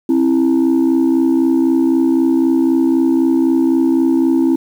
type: tone pair together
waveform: sine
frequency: 265.7 / 329.6 Hz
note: C4 / E4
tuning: +27 / 0 cents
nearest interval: major third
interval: 373 cents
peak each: -11 dBFS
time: 0.09-4.56 s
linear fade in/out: 5 ms
effects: tanh soft clip ceiling -7 dBFS + 7-bit